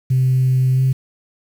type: tone with pitch glide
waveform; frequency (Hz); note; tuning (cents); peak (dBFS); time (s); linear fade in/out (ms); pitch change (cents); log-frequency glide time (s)
sine; 129.4 to 131.59; C3 to C3; -19 to +10; -11; 0.1-0.93; 10; +29; 0.74-0.81
effects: tanh soft clip ceiling -8 dBFS + 7-bit